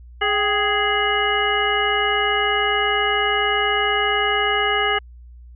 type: harmonic tone with a mistuned harmonic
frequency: 415.7 Hz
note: G#4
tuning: 2 cents sharp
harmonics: 1 / 2 / 3 / 4 / 5 / 7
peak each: -24 / -24 / -24 / -24 / -24 / -24 dBFS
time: 0.21-4.99 s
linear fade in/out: 10 ms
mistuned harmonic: 2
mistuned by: -92 cents
effects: added 60 Hz sine -39 dBFS peak until 5.55 s